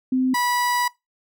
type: tone pair in turn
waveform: sine / 30% pulse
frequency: 257.9 / 977.9 Hz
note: C4 / B5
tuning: -25 / -17 cents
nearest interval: octave + major seventh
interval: 2308 cents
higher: second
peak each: -17 dBFS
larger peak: neither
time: 0.12-0.34 / 0.34-0.88 s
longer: second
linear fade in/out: 5 ms
effects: noise-tail reverb RT60 0.2 s tail -22 dB re dry